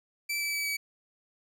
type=tone with pitch steps; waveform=sawtooth; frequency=2324 / 2309 / 2295 / 2280 Hz; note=D7 / D7 / D7 / C#7; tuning=-19 / -30 / -40 / +48 cents; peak=-26 dBFS; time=0.29-0.77 s; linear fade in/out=10 ms; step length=120 ms; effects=none